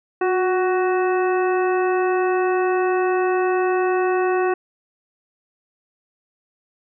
harmonic tone with a mistuned harmonic, 372.6 Hz, F#4, 12 cents sharp, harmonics 1 / 2 / 3 / 4 / 5 / 7, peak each -18 / -24 / -28 / -30 / -32 / -35 dBFS, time 0.21-4.54 s, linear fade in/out 5 ms, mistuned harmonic 1, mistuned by -38 cents, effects none

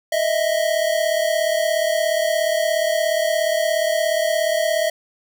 square tone pair together, 622.3 / 659.3 Hz, D#5 / E5, 0 / 0 cents, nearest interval minor second, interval 100 cents, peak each -21 dBFS, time 0.12-4.9 s, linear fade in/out 5 ms, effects none

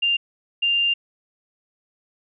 sine tone bursts at uneven times, 2794 Hz, F7, in tune, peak -17 dBFS, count 2, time 0.02-0.17 / 0.62-0.94 s, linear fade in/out 10 ms, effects none

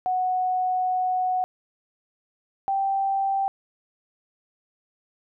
sine tone pair in turn, 738 / 781.9 Hz, F#5 / G5, -5 / -5 cents, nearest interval minor second, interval 100 cents, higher second, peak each -21 dBFS, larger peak neither, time 0.06-1.44 / 2.68-3.48 s, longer first, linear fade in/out 0 ms, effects none

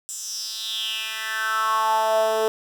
10% pulse tone with high-pass filter sweep, 220 Hz, A3, in tune, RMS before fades -24 dBFS, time 0.09-2.48 s, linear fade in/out 0 ms, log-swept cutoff 7500 to 460 Hz, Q 5.2, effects none

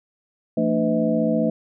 sine tone cluster, 170.8 / 226.1 / 300.4 / 505 / 641 Hz, F3 / A3 / D4 / B4 / E5, -38 / +47 / +39 / +39 / -49 cents, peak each -27 / -21 / -25 / -25 / -25 dBFS, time 0.57-1.5 s, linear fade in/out 5 ms, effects none

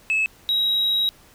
sine tone pair in turn, 2597 / 3833 Hz, E7 / A#7, -26 / +47 cents, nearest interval perfect fifth, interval 673 cents, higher second, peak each -16 dBFS, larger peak neither, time 0.1-0.26 / 0.49-1.09 s, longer second, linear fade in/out 0 ms, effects tanh soft clip ceiling -16 dBFS + pink hiss -52 dBFS RMS until 1.34 s

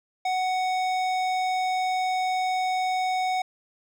sine tone with hard clipping, 743 Hz, F#5, 7 cents sharp, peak -25 dBFS, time 0.25-3.42 s, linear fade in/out 5 ms, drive 14 dB, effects none

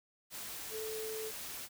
sine tone in noise, 438 Hz, A4, 8 cents flat, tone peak -39 dBFS, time 0.7-1.32 s, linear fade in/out 50 ms, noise white, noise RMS -44 dBFS, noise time 0.3-1.69 s, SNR +2 dB, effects none

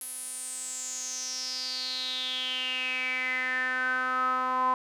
sawtooth tone with band-pass filter sweep, 255.8 Hz, C4, 39 cents flat, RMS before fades -31 dBFS, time 0.01-4.74 s, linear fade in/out 2 ms, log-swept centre 11000 to 1000 Hz, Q 8.3, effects none

